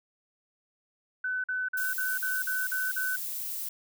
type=tone bursts; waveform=sine; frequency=1508 Hz; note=F#6; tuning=32 cents sharp; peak=-28 dBFS; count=8; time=1.24-3.162 s; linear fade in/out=5 ms; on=200 ms; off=46 ms
type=noise; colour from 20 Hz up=violet; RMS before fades=-35 dBFS; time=1.77-3.69 s; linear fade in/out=5 ms
effects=none